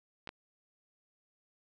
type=clicks; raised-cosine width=0.3 ms; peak=-26 dBFS; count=2; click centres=0.274 / 0.291 s; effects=none